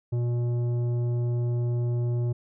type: tone with tanh clipping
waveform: sine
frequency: 120.3 Hz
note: B2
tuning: 45 cents flat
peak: -25 dBFS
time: 0.12-2.33 s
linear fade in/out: 10 ms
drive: 10 dB
effects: none